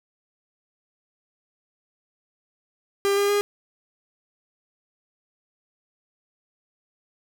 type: tone with pitch steps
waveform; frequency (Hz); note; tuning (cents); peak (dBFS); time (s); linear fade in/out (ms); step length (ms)
45% pulse; 398.7 / 403.8 / 409; G4 / G#4 / G#4; +29 / -49 / -26; -19; 3.05-3.41; 0; 120
effects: none